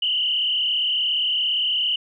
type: tone with frequency modulation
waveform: sine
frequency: 2960 Hz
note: F#7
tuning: in tune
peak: -19 dBFS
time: 0.02-1.96 s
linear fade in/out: 5 ms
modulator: 37.4 Hz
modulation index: 3.3
effects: none